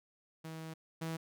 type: tone pair in turn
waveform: sawtooth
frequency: 160.5 / 162.55 Hz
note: E3 / E3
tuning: -46 / -24 cents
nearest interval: unison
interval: 22 cents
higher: second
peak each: -39 / -33 dBFS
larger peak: second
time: 0.44-0.74 / 1.01-1.17 s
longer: first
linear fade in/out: 10 ms
effects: none